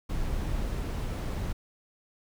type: noise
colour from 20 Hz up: brown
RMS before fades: -31 dBFS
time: 0.09-1.53 s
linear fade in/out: 10 ms
effects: none